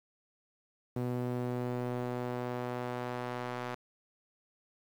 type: tone with band-pass filter sweep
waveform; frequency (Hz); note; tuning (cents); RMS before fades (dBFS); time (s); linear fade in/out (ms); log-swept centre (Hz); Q
sawtooth; 123.47; B2; 0; -36; 0.96-3.75; 5; 290 to 1100; 0.73
effects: 9-bit